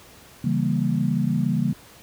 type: chord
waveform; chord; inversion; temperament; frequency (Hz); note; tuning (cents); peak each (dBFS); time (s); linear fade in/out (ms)
sine; C# diminished seventh; none; equal; 138.59 / 164.81 / 196 / 233.1; C#3 / E3 / G3 / Bb3; 0 / 0 / 0 / 0; -25; 0.44-1.73; 5
effects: pink hiss -48 dBFS RMS until 2.02 s + high-pass 60 Hz 12 dB/octave